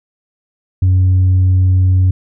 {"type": "tone with tanh clipping", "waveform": "sine", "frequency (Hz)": 92.6, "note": "F#2", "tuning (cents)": 2, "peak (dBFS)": -8, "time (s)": [0.82, 2.11], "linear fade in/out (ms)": 5, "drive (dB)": 1, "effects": []}